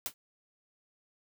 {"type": "noise with exponential decay", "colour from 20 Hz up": "white", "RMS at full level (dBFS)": -30, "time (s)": [0.06, 0.14], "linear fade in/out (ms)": 0, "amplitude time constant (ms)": 16, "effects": []}